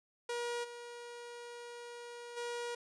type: tone with level steps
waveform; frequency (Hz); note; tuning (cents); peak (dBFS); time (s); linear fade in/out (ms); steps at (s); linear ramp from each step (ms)
sawtooth; 477.9; A#4; +43; -32 / -42 / -34; 0.29-2.75; 5; 0.63 / 2.36; 20
effects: resampled to 22050 Hz + 11-bit